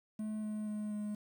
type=tone with pitch steps; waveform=triangle; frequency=215 / 213.1 / 211.3 / 209.5 Hz; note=A3 / G#3 / G#3 / G#3; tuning=-40 / +45 / +30 / +15 cents; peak=-34 dBFS; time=0.19-1.15 s; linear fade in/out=5 ms; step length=240 ms; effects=10-bit